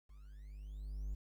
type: tone with level ramp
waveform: triangle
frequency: 50.4 Hz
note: G1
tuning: 49 cents sharp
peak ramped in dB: -52 to -35 dBFS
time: 0.09-1.15 s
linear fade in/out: 10 ms
effects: 12-bit